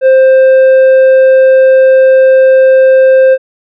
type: tone with tanh clipping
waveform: sine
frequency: 525 Hz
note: C5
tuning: 6 cents sharp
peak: -3 dBFS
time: 0.01-3.38 s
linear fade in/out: 50 ms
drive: 6 dB
effects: none